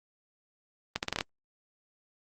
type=accelerating click train; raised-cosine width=0.2 ms; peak=-11 dBFS; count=7; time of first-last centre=0.96-1.209 s; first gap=69 ms; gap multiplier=0.79; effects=Opus 32 kbps